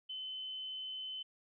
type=tone; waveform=sine; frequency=3046 Hz; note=F#7; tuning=50 cents sharp; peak=-40 dBFS; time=0.09-1.23 s; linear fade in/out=10 ms; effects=none